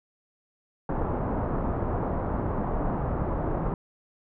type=low-pass noise; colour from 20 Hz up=pink; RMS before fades=-28 dBFS; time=0.89-3.74 s; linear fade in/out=2 ms; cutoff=1100 Hz; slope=24 dB/octave; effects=none